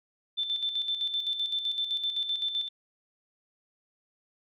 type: tone with tremolo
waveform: sine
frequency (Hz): 3541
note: A7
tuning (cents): +10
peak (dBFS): -26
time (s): 0.37-2.69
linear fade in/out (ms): 20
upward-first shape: square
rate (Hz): 7.8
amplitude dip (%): 55
effects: none